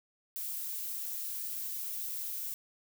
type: noise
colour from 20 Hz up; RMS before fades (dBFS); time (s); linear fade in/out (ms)
violet; -38; 0.36-2.54; 0
effects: none

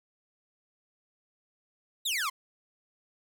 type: exponential sweep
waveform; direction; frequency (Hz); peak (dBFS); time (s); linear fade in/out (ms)
sawtooth; down; 4022 to 997; -25; 2.05-2.3; 10
effects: none

